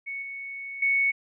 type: tone with level steps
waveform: sine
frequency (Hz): 2217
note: C#7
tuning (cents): 0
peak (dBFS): -31 / -34 / -20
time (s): 0.06-1.12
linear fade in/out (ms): 20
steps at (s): 0.22 / 0.82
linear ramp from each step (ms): 5
effects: none